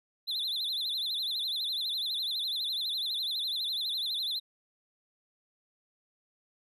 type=tone with vibrato; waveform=triangle; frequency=3784 Hz; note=A#7; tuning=25 cents sharp; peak=-29 dBFS; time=0.27-4.4 s; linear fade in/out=20 ms; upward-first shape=sine; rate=12 Hz; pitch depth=170 cents each way; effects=none